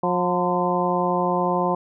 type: harmonic tone with a mistuned harmonic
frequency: 178.9 Hz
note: F3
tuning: 42 cents sharp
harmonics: 1 / 2 / 3 / 4 / 5 / 6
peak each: -26 / -26 / -26 / -26 / -26 / -26 dBFS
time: 0.03-1.75 s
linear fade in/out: 5 ms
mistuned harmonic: 6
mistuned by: -74 cents
effects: none